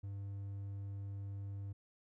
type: tone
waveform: triangle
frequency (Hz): 99.4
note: G2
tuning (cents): +25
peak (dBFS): -39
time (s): 0.03-1.73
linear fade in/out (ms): 10
effects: none